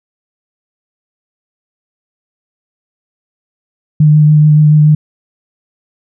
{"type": "tone with vibrato", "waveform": "sine", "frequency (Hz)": 151.5, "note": "D#3", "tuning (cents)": -46, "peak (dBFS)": -3, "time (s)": [4, 4.95], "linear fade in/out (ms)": 5, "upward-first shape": "triangle", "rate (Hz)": 7, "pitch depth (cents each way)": 19, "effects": []}